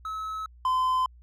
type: tone pair in turn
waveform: triangle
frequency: 1292 / 1025.5 Hz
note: E6 / C6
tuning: -35 / -35 cents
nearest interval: major third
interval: 400 cents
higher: first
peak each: -29 / -20 dBFS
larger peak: second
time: 0.05-0.46 / 0.65-1.06 s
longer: neither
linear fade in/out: 2 ms
effects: added 60 Hz sine -49 dBFS peak until 1.22 s